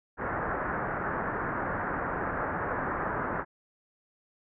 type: low-pass noise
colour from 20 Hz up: white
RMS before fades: -32 dBFS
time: 0.17-3.45 s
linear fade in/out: 50 ms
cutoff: 1700 Hz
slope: 48 dB/octave
effects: none